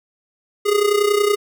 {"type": "tone with amplitude modulation", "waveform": "square", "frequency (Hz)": 412.4, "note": "G#4", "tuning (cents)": -12, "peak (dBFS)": -12, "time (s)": [0.65, 1.36], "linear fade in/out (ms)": 20, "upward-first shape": "sine", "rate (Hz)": 30.7, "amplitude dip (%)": 70, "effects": []}